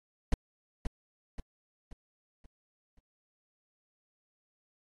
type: noise with echo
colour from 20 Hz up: brown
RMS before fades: -23 dBFS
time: 0.32-0.34 s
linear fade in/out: 2 ms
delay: 530 ms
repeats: 5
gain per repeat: -7 dB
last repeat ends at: 2.99 s
effects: AAC 32 kbps